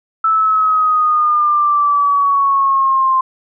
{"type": "exponential sweep", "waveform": "sine", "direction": "down", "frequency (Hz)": [1318.5, 1046.5], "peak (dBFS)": -10, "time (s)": [0.24, 3.21], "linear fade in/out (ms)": 5, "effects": []}